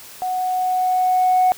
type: tone with level ramp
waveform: sine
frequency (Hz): 738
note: F#5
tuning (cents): -5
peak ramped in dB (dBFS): -20 to -10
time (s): 0.22-1.52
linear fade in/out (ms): 0
effects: tanh soft clip ceiling -9 dBFS + white hiss -40 dBFS RMS until 1.57 s